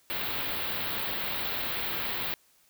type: band-stop noise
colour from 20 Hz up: white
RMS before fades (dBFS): -32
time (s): 0.1-2.34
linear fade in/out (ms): 0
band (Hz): 4200 to 15000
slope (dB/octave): 48
effects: white hiss -64 dBFS RMS until 2.69 s